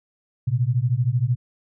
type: beating tone pair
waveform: sine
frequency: 116.54 / 129.54 Hz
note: A#2 / C3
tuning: 0 / -17 cents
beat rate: 13 Hz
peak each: -21 dBFS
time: 0.47-1.36 s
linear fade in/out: 10 ms
effects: none